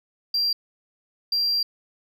sine tone bursts at uneven times, 4741 Hz, D8, 16 cents sharp, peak -18 dBFS, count 2, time 0.34-0.53 / 1.32-1.63 s, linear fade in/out 5 ms, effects tanh soft clip ceiling -18 dBFS

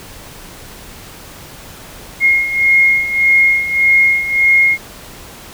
sine beating tone pair, 2145 / 2146.7 Hz, C7 / C7, +42 / +44 cents, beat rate 1.7 Hz, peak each -15 / -10 dBFS, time 2.2-4.78 s, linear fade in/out 50 ms, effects pink hiss -35 dBFS RMS until 5.53 s

